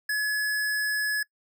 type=tone; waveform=square; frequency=1700 Hz; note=G#6; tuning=40 cents sharp; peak=-25 dBFS; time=0.09-1.23 s; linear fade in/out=5 ms; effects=noise-tail reverb RT60 0.1 s tail -25 dB re dry